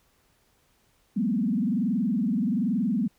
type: tone with frequency modulation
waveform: sine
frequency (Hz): 220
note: A3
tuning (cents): 0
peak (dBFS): -22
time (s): 1.16-3.08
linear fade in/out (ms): 10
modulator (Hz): 21.2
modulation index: 1.7
effects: pink hiss -66 dBFS RMS until 3.18 s